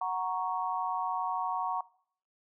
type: chord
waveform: sine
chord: F# major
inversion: none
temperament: equal with one note detuned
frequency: 740 / 936.6 / 1108.7 Hz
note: F#5 / A#5 / C#6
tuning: 0 / +8 / 0 cents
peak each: -34 dBFS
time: 0.01-1.81 s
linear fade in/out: 5 ms
effects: noise-tail reverb RT60 0.6 s tail -21 dB re dry